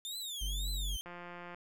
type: tone with vibrato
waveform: sawtooth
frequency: 3539 Hz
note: A7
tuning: 9 cents sharp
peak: -36 dBFS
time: 0.05-1.01 s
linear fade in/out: 0 ms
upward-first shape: triangle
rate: 1.9 Hz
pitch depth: 250 cents each way
type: tone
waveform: triangle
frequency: 47.89 Hz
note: G1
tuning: 40 cents flat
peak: -32 dBFS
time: 0.41-0.97 s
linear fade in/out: 10 ms
type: click train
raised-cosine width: 0.5 ms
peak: -32 dBFS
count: 86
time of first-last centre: 1.06-1.546 s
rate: 175 Hz
effects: none